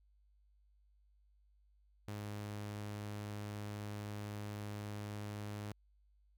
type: tone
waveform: sawtooth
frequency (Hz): 103.83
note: G#2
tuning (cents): 0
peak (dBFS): -38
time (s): 2.08-5.72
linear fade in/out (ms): 0
effects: added 50 Hz sine -67 dBFS peak until 6.37 s